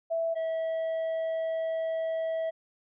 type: tone pair in turn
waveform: sine / triangle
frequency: 660 / 649.4 Hz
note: E5 / E5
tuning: +2 / -26 cents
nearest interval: unison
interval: 28 cents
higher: first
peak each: -26 dBFS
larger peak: neither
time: 0.1-0.35 / 0.35-2.51 s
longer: second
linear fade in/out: 20 ms
effects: resampled to 8000 Hz